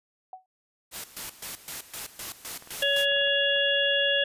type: tone with exponential decay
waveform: sine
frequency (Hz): 748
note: F#5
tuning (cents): +19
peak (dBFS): -34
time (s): 0.33-0.46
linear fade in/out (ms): 2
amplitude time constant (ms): 27
type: noise with tremolo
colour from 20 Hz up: white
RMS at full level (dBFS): -36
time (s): 0.91-3.06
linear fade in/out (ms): 50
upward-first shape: square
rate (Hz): 3.9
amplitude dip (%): 80
type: clicks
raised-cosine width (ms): 0.5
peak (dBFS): -32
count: 10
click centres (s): 2.253 / 2.451 / 2.624 / 2.674 / 2.804 / 3.119 / 3.165 / 3.214 / 3.274 / 3.563
type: harmonic tone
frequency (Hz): 561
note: C#5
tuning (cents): +21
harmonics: 1 / 3 / 5 / 6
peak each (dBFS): -27 / -27 / -27 / -27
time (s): 2.82-4.24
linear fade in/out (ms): 5
effects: resampled to 32000 Hz